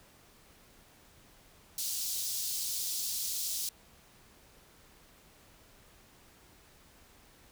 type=high-pass noise; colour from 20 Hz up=pink; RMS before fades=-35 dBFS; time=1.78-3.69 s; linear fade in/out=2 ms; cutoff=4300 Hz; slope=24 dB/octave; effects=pink hiss -60 dBFS RMS until 7.51 s